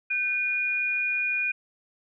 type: tone pair together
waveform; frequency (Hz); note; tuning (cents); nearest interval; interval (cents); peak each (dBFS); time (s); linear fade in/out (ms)
sine; 1537.3 / 2442; G6 / D#7; -34 / -33; minor sixth; 801; -34 / -24; 0.1-1.52; 10
effects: none